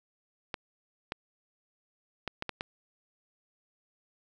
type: clicks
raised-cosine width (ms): 0.3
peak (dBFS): -17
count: 6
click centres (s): 0.542 / 1.121 / 2.277 / 2.424 / 2.493 / 2.609
effects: none

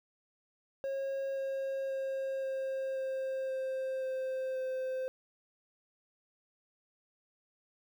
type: tone with pitch steps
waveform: triangle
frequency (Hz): 543 / 539.6 / 536.1 / 532.7 / 529.4 / 526 / 522.7 / 519.4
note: C#5 / C#5 / C5 / C5 / C5 / C5 / C5 / C5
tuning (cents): -36 / -47 / +42 / +31 / +20 / +9 / -2 / -13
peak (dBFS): -31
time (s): 0.84-5.08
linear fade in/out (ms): 0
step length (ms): 530
effects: 11-bit

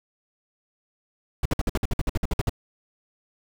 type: noise bursts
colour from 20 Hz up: brown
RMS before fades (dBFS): -22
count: 14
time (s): 1.43-2.495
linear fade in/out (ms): 2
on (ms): 25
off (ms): 55
effects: none

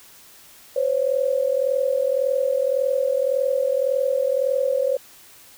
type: tone pair together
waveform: sine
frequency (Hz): 512.6 / 554.4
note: C5 / C#5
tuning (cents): -36 / 0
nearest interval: minor second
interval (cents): 136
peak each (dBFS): -21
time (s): 0.76-4.97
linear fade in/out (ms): 5
effects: white hiss -48 dBFS RMS until 5.57 s

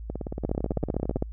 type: two click trains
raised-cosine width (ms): 2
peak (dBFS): -12 / -18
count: 13 / 20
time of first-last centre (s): 0.45-1.224 / 0.1-1.167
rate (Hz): 15.5 / 17.8
effects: added 55 Hz sine -35 dBFS peak until 1.32 s

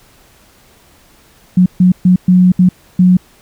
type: tone bursts at uneven times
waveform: sine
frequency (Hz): 182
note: F#3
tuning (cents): -28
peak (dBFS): -4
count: 6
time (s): 1.57-1.66 / 1.8-1.92 / 2.05-2.16 / 2.28-2.52 / 2.59-2.69 / 2.99-3.17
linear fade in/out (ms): 5
effects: pink hiss -47 dBFS RMS until 3.41 s

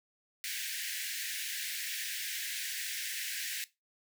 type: high-pass noise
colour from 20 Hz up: pink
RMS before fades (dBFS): -38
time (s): 0.44-3.64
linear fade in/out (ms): 0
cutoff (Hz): 1600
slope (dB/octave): 96
effects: noise-tail reverb RT60 0.2 s tail -17 dB re dry

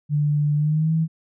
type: tone with pitch glide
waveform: sine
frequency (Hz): 147.7 to 161.07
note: D3 to E3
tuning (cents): +10 to -40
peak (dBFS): -17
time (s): 0.09-1.08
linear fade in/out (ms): 50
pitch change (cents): +150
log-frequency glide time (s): 0.56-0.93
effects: none

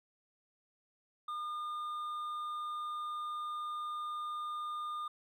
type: tone with hard clipping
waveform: sine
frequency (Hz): 1213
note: D#6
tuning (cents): -44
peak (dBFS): -38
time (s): 1.28-5.08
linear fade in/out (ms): 5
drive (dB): 4
effects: none

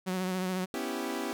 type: tone with vibrato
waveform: sawtooth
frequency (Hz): 185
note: F#3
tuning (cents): 0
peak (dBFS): -26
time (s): 0.06-0.66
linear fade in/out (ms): 20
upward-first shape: triangle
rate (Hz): 14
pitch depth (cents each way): 37
type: chord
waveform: sawtooth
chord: C# half-diminished seventh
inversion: third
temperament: equal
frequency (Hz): 246.9 / 277.2 / 329.6 / 392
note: B3 / C#4 / E4 / G4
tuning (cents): 0 / 0 / 0 / 0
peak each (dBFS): -34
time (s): 0.74-1.33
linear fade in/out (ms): 0
effects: none

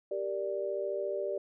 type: chord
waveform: sine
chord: G minor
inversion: none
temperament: equal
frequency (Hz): 392 / 466.2 / 587.3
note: G4 / Bb4 / D5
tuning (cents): 0 / 0 / 0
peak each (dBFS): -35 / -39 / -34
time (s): 0.11-1.38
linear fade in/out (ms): 5
effects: none

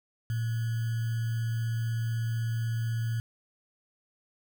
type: tone with sample-and-hold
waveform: sine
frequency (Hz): 114.5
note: A#2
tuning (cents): -31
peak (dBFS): -27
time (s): 0.3-3.2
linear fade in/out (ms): 0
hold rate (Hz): 1575
effects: none

